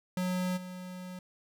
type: tone with level steps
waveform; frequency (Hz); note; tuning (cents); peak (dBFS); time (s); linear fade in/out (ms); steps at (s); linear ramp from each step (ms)
square; 182.5; F#3; -24; -30 / -41; 0.17-1.19; 2; 0.56; 20
effects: none